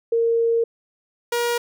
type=tone pair in turn; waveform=sine / sawtooth; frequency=461.6 / 475.9 Hz; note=A#4 / A#4; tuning=-17 / +36 cents; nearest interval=minor second; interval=53 cents; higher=second; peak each=-16 dBFS; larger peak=neither; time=0.12-0.64 / 1.32-1.58 s; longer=first; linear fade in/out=5 ms; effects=none